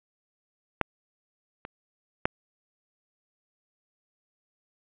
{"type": "clicks", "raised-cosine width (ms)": 0.5, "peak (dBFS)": [-7, -22, -7], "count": 3, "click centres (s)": [0.813, 1.651, 2.255], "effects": ["resampled to 8000 Hz", "7-bit"]}